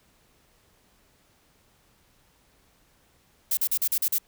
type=noise bursts; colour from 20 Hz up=violet; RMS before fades=-24 dBFS; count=7; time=3.51-4.184 s; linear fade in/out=5 ms; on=62 ms; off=40 ms; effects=pink hiss -63 dBFS RMS until 4.27 s